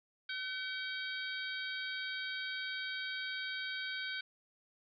harmonic tone with a mistuned harmonic, 760 Hz, F#5, 46 cents sharp, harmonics 2 / 3 / 4 / 5 / 6, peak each -40 / -45 / -45 / -46 / -48 dBFS, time 0.29-4.21 s, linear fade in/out 5 ms, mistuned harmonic 4, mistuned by +88 cents, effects none

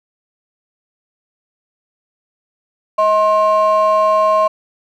triangle ring-modulated tone, 850 Hz, G#5, 40 cents sharp, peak -4 dBFS, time 2.98-4.48 s, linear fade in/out 10 ms, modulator 215 Hz, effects tanh soft clip ceiling -4 dBFS

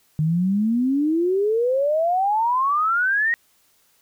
sine exponential sweep, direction up, 150.4 to 1900 Hz, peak -17 dBFS, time 0.19-3.34 s, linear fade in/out 0 ms, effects white hiss -61 dBFS RMS until 4.01 s

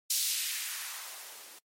violet noise with band-pass filter sweep, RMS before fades -36 dBFS, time 0.1-1.59 s, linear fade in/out 5 ms, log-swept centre 4800 to 320 Hz, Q 1.2, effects noise-tail reverb RT60 0.1 s tail -24 dB re dry + MP3 64 kbps

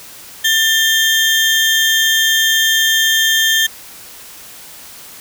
35% pulse tone pair together, 1784 / 3186 Hz, A6 / G7, +23 / +27 cents, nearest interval minor seventh, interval 1004 cents, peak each -12 dBFS, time 0.44-3.67 s, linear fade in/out 10 ms, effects white hiss -36 dBFS RMS until 5.2 s

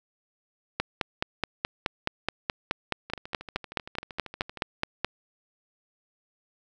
two click trains, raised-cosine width 0.3 ms, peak -9 / -23 dBFS, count 21 / 20, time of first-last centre 0.8-5.046 / 3.1-4.573 s, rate 4.71 / 12.9 Hz, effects none

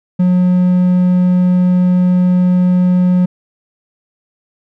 triangle tone, 180.7 Hz, F#3, 41 cents flat, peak -6 dBFS, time 0.19-3.26 s, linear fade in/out 10 ms, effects none

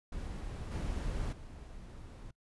brown noise with level steps, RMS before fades -41 / -36 / -48 dBFS, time 0.12-2.31 s, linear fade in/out 5 ms, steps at 0.71 / 1.32 s, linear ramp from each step 10 ms, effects noise-tail reverb RT60 0.1 s tail -24 dB re dry + resampled to 24000 Hz

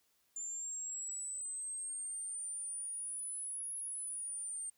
sine exponential two-way sweep, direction up then down, 7180 to 10548 to 8690 Hz, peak -39 dBFS, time 0.36-4.7 s, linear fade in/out 5 ms, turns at 3.78 s, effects white hiss -75 dBFS RMS until 4.77 s

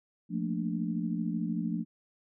sine chord, Bb major seventh, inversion second, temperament equal, 174.61 / 220 / 233.1 / 293.7 Hz, F3 / A3 / Bb3 / D4, 0 / 0 / 0 / 0 cents, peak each -33 / -34 / -37 / -37 dBFS, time 0.29-1.85 s, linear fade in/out 50 ms, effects none

